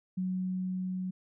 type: tone with level ramp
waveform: sine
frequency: 185 Hz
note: F#3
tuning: in tune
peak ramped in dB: -29 to -32 dBFS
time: 0.17-1.11 s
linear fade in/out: 10 ms
effects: none